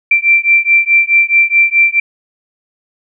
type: beating tone pair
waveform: sine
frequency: 2349 / 2353.7 Hz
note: D7 / D7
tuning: 0 / +3 cents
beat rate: 4.7 Hz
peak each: -10 dBFS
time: 0.11-2 s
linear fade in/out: 5 ms
effects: none